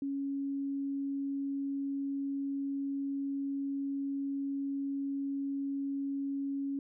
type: tone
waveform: sine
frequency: 277.2 Hz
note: C#4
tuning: in tune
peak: -32 dBFS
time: 0.02-6.79 s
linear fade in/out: 2 ms
effects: none